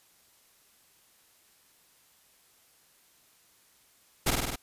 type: noise with echo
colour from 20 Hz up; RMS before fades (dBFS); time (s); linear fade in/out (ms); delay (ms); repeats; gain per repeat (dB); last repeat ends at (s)
pink; -24; 4.26-4.31; 10; 50; 5; -2; 4.56
effects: white hiss -63 dBFS RMS until 4.62 s + resampled to 32000 Hz